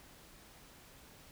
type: silence
effects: pink hiss -58 dBFS RMS until 1.31 s